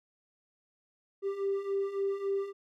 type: beating tone pair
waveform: triangle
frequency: 392 / 395.6 Hz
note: G4 / G4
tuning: 0 / +16 cents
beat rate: 3.6 Hz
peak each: -32 / -28 dBFS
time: 1.22-2.53 s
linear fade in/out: 50 ms
effects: tanh soft clip ceiling -24 dBFS